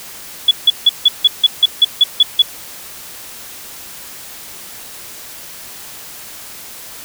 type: tone bursts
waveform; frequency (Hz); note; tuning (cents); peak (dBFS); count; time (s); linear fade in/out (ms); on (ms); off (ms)
sine; 3403; G#7; +41; -4; 11; 0.48-2.421; 5; 31; 160
effects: white hiss -33 dBFS RMS until 7.04 s